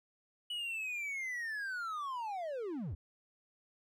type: linear sweep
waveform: triangle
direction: down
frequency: 2960 to 61.1 Hz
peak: -35 dBFS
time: 0.5-2.95 s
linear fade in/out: 5 ms
effects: none